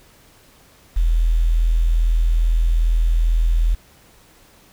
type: tone with quantisation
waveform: sine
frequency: 41.2 Hz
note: E1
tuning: in tune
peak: -13 dBFS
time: 0.96-3.75 s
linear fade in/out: 10 ms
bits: 7
effects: pink hiss -51 dBFS RMS until 4.72 s